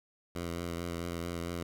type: tone with vibrato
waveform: 10% pulse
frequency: 85.6 Hz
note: F2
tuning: 34 cents flat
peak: -27 dBFS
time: 0.35-1.63 s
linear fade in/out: 5 ms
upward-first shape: triangle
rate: 4.5 Hz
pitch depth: 32 cents each way
effects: none